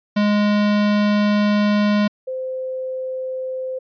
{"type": "tone pair in turn", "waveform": ["square", "sine"], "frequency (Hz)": [207.5, 517.9], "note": ["G#3", "C5"], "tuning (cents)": [-1, -18], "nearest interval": "octave + major third", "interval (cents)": 1583, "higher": "second", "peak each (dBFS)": [-15, -23], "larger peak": "first", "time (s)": [[0.16, 2.08], [2.27, 3.79]], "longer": "first", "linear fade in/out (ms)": 10, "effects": ["resampled to 11025 Hz"]}